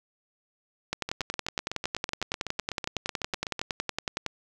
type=two click trains; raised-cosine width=0.2 ms; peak=-11 / -15 dBFS; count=37 / 21; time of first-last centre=0.93-4.263 / 1.09-3.593 s; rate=10.8 / 7.99 Hz; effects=none